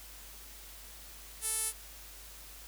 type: tone with band-pass filter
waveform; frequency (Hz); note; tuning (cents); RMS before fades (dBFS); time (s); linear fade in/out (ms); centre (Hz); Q
sawtooth; 440.4; A4; +2; -34; 1.41-1.73; 50; 10000; 4.3
effects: added 50 Hz sine -53 dBFS peak until 2.67 s + white hiss -51 dBFS RMS until 2.67 s